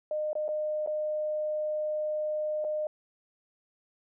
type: tone with dropouts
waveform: sine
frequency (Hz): 610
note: D#5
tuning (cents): -34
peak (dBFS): -28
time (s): 0.11-2.87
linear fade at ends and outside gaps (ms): 2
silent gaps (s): 0.331-0.353 / 0.481-0.488 / 0.863-0.873 / 2.643-2.647
effects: none